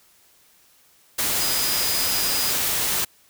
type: tone in noise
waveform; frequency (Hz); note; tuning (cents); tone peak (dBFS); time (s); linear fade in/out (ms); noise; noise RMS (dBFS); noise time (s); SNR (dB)
sine; 4949; D#8; -10; -27; 1.4-2.52; 10; white; -23; 1.18-3.05; -7
effects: white hiss -57 dBFS RMS until 3.29 s